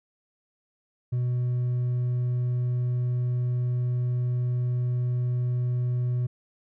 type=tone with hard clipping; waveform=sine; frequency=123.47 Hz; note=B2; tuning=in tune; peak=-24 dBFS; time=1.12-6.27 s; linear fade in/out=10 ms; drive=2 dB; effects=none